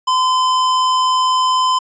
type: tone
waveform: square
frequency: 1023 Hz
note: C6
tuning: 39 cents flat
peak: -13 dBFS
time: 0.07-1.79 s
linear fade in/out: 10 ms
effects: resampled to 16000 Hz